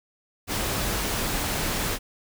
pink noise, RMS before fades -27 dBFS, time 0.47-1.99 s, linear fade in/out 50 ms, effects none

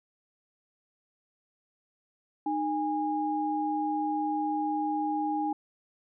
sine tone pair together, 306 / 820 Hz, D#4 / G#5, -29 / -22 cents, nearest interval octave + perfect fourth, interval 1707 cents, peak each -30 / -29 dBFS, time 2.46-5.53 s, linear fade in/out 5 ms, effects none

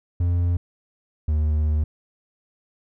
triangle tone pair in turn, 87.31 / 76.36 Hz, F2 / D#2, 0 / -32 cents, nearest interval major second, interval 232 cents, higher first, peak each -16 dBFS, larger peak neither, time 0.2-0.57 / 1.28-1.84 s, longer second, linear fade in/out 5 ms, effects none

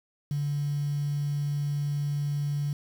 triangle tone, 144.6 Hz, D3, 27 cents flat, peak -22 dBFS, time 0.31-2.73 s, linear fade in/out 2 ms, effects tanh soft clip ceiling -24 dBFS + 8-bit

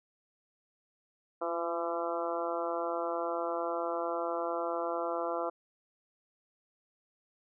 harmonic tone with a mistuned harmonic, 168.9 Hz, E3, 42 cents sharp, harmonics 2 / 3 / 4 / 5 / 6 / 7 / 8, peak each -39 / -36 / -36 / -42 / -41 / -40 / -42 dBFS, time 1.41-5.5 s, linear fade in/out 10 ms, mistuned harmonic 2, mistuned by +23 cents, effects none

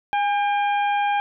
harmonic tone with a mistuned harmonic, 799 Hz, G5, 33 cents sharp, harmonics 1 / 2 / 3 / 4, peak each -19 / -29 / -31 / -37 dBFS, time 0.13-1.2 s, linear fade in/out 0 ms, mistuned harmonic 1, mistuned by +41 cents, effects none

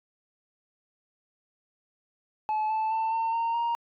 sine tone with pitch steps, 861 / 875.5 / 890.3 / 905.4 / 920.7 / 936.2 Hz, A5 / A5 / A5 / A5 / A#5 / A#5, -38 / -9 / +20 / +49 / -22 / +7 cents, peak -22 dBFS, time 2.49-3.75 s, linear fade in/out 0 ms, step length 210 ms, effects tanh soft clip ceiling -24 dBFS

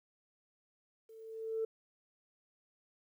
sine tone with level ramp, 445.6 Hz, A4, 22 cents sharp, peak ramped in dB -53 to -30 dBFS, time 1.09-1.65 s, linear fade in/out 5 ms, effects tanh soft clip ceiling -27 dBFS + 12-bit

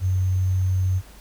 sine tone with sample-and-hold, 93 Hz, F#2, 9 cents sharp, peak -18 dBFS, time 0-1.02 s, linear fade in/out 50 ms, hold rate 6300 Hz, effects added 50 Hz sine -45 dBFS peak until 1.2 s + pink hiss -49 dBFS RMS until 1.2 s

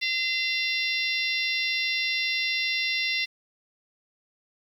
harmonic tone with a mistuned harmonic, 685 Hz, F5, 34 cents flat, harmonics 3 / 4 / 5 / 6 / 7 / 8, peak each -28 / -30 / -32 / -34 / -35 / -36 dBFS, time 0.01-3.26 s, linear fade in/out 20 ms, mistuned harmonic 5, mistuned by +59 cents, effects 9-bit

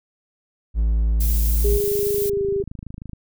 triangle tone, 55 Hz, A1, in tune, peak -14 dBFS, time 0.74-1.8 s, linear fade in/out 50 ms
violet noise, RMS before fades -28 dBFS, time 1.2-2.3 s, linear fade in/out 10 ms
sine tone with pitch glide, 408.6 to 396.3 Hz, G#4 to G4, -28 to +19 cents, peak -19 dBFS, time 1.64-2.63 s, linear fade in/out 10 ms, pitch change -53 cents, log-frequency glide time 2.21-2.43 s
click train, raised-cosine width 5 ms, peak -22 dBFS, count 40, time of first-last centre 1.65-3.133 s, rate 26.3 Hz
effects none

